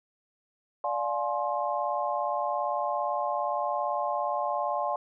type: chord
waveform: sine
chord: D half-diminished seventh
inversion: none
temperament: just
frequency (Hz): 587.3 / 704.8 / 845.8 / 1057.2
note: D5 / F5 / Ab5 / C6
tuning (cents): 0 / +16 / +31 / +18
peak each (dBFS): -32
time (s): 0.84-4.96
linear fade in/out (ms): 2
effects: none